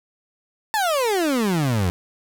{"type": "exponential sweep", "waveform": "30% pulse", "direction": "down", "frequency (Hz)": [901, 83.8], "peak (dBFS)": -16, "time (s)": [0.74, 1.9], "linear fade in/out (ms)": 0, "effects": ["7-bit"]}